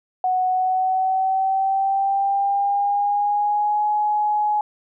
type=tone with pitch glide; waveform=sine; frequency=740 to 840.3 Hz; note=F#5 to G#5; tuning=0 to +20 cents; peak=-17 dBFS; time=0.24-4.61 s; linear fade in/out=2 ms; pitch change=+220 cents; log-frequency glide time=0.48-3.85 s; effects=none